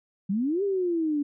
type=exponential two-way sweep; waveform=sine; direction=up then down; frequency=184.1 to 408.2 to 283.9 Hz; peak=-23 dBFS; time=0.29-1.23 s; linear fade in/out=10 ms; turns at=0.63 s; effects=none